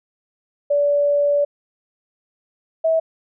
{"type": "tone pair in turn", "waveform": "sine", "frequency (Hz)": [577, 647.7], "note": ["D5", "E5"], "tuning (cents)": [-31, -31], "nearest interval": "major second", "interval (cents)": 200, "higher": "second", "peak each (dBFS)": -14, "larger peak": "neither", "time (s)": [[0.7, 1.45], [2.84, 3]], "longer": "first", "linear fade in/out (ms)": 10, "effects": []}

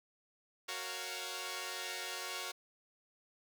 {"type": "chord", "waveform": "5% pulse", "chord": "Gb major seventh", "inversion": "none", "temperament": "equal with one note detuned", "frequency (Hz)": [370, 462.7, 554.4, 698.5], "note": ["Gb4", "Bb4", "Db5", "F5"], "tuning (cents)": [0, -13, 0, 0], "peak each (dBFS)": -34, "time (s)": [0.68, 2.52], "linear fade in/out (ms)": 10, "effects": []}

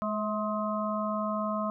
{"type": "harmonic tone with a mistuned harmonic", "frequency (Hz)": 210.9, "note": "G#3", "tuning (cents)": 27, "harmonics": [1, 3, 5, 6], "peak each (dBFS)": [-32, -33, -34, -36], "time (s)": [0.02, 1.7], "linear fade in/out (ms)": 0, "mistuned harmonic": 3, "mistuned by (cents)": 34, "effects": []}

